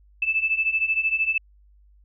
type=beating tone pair; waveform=sine; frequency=2622 / 2635 Hz; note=E7 / E7; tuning=-10 / -1 cents; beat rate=13 Hz; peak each=-25 / -22 dBFS; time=0.22-1.38 s; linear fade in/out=5 ms; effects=added 50 Hz sine -52 dBFS peak until 2.04 s